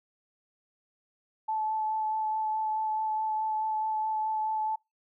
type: tone with vibrato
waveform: sine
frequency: 869 Hz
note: A5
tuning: 22 cents flat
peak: -27 dBFS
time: 1.48-4.76 s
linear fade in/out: 10 ms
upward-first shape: sine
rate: 4.7 Hz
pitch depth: 12 cents each way
effects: noise-tail reverb RT60 0.2 s tail -25 dB re dry